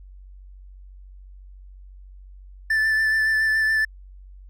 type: tone with vibrato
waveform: triangle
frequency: 1760 Hz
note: A6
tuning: in tune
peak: -16 dBFS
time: 2.7-3.85 s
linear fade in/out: 5 ms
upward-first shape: sine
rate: 7.1 Hz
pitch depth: 17 cents each way
effects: added 47 Hz sine -41 dBFS peak until 4.49 s